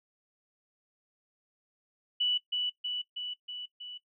sine tone with echo, 2960 Hz, F#7, in tune, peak -25 dBFS, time 2.2-2.38 s, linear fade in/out 10 ms, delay 320 ms, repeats 5, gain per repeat -3 dB, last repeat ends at 3.98 s, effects noise-tail reverb RT60 0.1 s tail -18 dB re dry

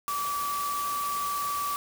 sine tone in noise, 1153 Hz, D6, 32 cents flat, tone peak -28 dBFS, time 0.08-1.76 s, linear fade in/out 0 ms, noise white, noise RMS -37 dBFS, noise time 0.08-1.76 s, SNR +6 dB, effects none

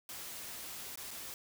white noise with dropouts, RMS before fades -45 dBFS, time 0.09-1.34 s, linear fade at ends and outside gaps 1 ms, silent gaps 0.957-0.974 / 1.107-1.112 s, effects none

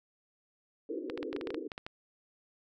pink band-pass noise, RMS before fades -39 dBFS, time 0.89-1.68 s, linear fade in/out 5 ms, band 270 to 500 Hz, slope 96 dB/octave
clicks, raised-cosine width 0.3 ms, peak -24 dBFS, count 12, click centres 1.099 / 1.176 / 1.229 / 1.329 / 1.364 / 1.412 / 1.472 / 1.505 / 1.545 / 1.718 / 1.779 / 1.865 s
effects none

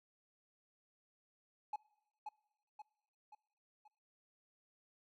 triangle tone with echo, 846 Hz, G#5, 32 cents sharp, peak -34 dBFS, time 1.73-1.76 s, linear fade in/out 5 ms, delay 530 ms, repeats 4, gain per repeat -6 dB, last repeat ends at 3.88 s, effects noise-tail reverb RT60 1.0 s tail -26 dB re dry + tanh soft clip ceiling -33 dBFS

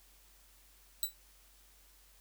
5% pulse tone with exponential decay, 3951 Hz, B7, in tune, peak -19 dBFS, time 1.03-1.14 s, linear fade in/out 1 ms, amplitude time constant 23 ms, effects added 47 Hz sine -64 dBFS peak until 2.2 s + white hiss -64 dBFS RMS until 2.2 s

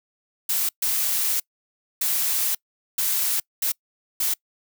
blue noise bursts at uneven times, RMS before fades -23 dBFS, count 6, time 0.49-0.69 / 0.82-1.4 / 2.01-2.55 / 2.98-3.4 / 3.62-3.72 / 4.2-4.34 s, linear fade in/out 5 ms, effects noise-tail reverb RT60 0.1 s tail -26 dB re dry

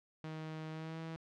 sawtooth tone with pitch glide, 157.5 to 162.49 Hz, D#3 to E3, +21 to -25 cents, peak -38 dBFS, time 0.24-1.16 s, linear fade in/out 0 ms, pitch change +54 cents, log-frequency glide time 0.71-0.99 s, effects low-pass 4000 Hz 12 dB/octave

